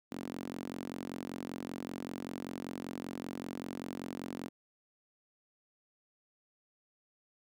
sawtooth tone with high-pass filter, 45.17 Hz, F#1, 41 cents flat, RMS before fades -42 dBFS, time 0.11-4.49 s, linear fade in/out 10 ms, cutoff 250 Hz, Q 3.1, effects none

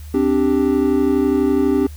triangle chord, C suspended second, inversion none, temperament equal, 261.6 / 293.7 / 392 Hz, C4 / D4 / G4, 0 / 0 / 0 cents, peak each -16 dBFS, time 0.14-1.87 s, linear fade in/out 5 ms, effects added 75 Hz sine -31 dBFS peak until 1.96 s + white hiss -47 dBFS RMS until 1.96 s

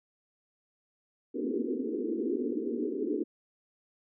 pink band-pass noise, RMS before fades -32 dBFS, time 1.34-3.24 s, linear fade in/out 20 ms, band 230 to 460 Hz, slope 96 dB/octave, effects none

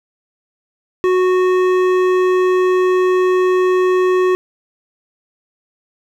sine tone with hard clipping, 368 Hz, F#4, 9 cents flat, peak -13 dBFS, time 1.04-4.35 s, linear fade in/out 0 ms, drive 12 dB, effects none

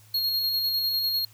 square tone with tremolo, 4277 Hz, C8, 37 cents sharp, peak -23 dBFS, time 0.14-1.25 s, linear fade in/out 5 ms, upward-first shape square, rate 10 Hz, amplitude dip 25%, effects added 108 Hz sine -53 dBFS peak until 1.33 s + white hiss -57 dBFS RMS until 1.33 s

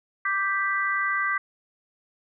sine chord, G major, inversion second, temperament equal, 1174.7 / 1568 / 1975.5 Hz, D6 / G6 / B6, 0 / 0 / 0 cents, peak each -27 dBFS, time 0.25-1.38 s, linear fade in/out 5 ms, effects none

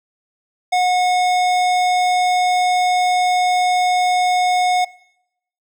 sine tone with hard clipping, 727 Hz, F#5, 31 cents flat, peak -15 dBFS, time 0.72-4.85 s, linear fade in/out 10 ms, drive 16 dB, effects noise-tail reverb RT60 0.8 s tail -21 dB re dry

